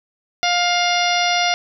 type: harmonic tone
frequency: 705 Hz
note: F5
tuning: 16 cents sharp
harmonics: 1 / 2 / 3 / 4 / 5 / 6 / 7 / 8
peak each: -19 / -25 / -22 / -25 / -25 / -29 / -27 / -27 dBFS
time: 0.43-1.54 s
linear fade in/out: 0 ms
effects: none